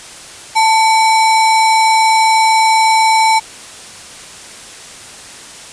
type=tone with sample-and-hold; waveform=sine; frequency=886 Hz; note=A5; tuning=12 cents sharp; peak=-7 dBFS; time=0.55-3.4 s; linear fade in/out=20 ms; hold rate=3150 Hz; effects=white hiss -33 dBFS RMS until 5.72 s + resampled to 22050 Hz